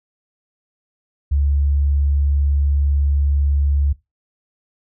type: tone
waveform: sine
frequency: 71 Hz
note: C#2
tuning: 42 cents sharp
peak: -14 dBFS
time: 1.31-3.93 s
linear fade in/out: 10 ms
effects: noise-tail reverb RT60 0.2 s tail -19 dB re dry